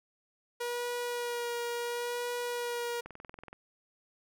sawtooth tone with vibrato, 479.8 Hz, A#4, 50 cents sharp, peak -29 dBFS, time 0.6-3.01 s, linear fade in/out 10 ms, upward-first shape sine, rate 0.72 Hz, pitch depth 17 cents each way
click train, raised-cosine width 0.5 ms, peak -31 dBFS, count 11, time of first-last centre 3.06-3.529 s, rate 21.3 Hz
effects none

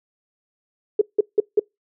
sine tone bursts, 420 Hz, G#4, 19 cents sharp, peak -11 dBFS, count 4, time 0.99-1.596 s, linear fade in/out 5 ms, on 24 ms, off 170 ms, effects noise-tail reverb RT60 0.2 s tail -26 dB re dry

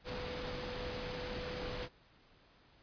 sine tone in noise, 497.2 Hz, B4, 12 cents sharp, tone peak -43 dBFS, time 0.04-1.89 s, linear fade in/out 50 ms, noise pink, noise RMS -42 dBFS, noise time 0.04-1.89 s, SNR -4 dB, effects pink hiss -65 dBFS RMS until 2.82 s + resampled to 11025 Hz

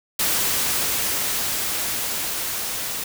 white noise with level ramp, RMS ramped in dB -21 to -28 dBFS, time 0.19-3.04 s, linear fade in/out 5 ms, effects none

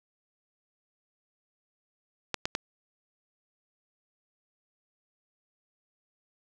clicks, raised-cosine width 0.2 ms, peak -11 dBFS, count 3, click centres 2.343 / 2.455 / 2.551 s, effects none

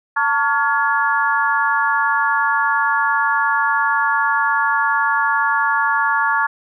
harmonic tone with a mistuned harmonic, 281.8 Hz, C#4, 29 cents sharp, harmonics 3 / 4 / 5 / 6, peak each -20 / -20 / -20 / -20 dBFS, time 0.16-6.47 s, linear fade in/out 10 ms, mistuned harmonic 3, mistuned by +100 cents, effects none

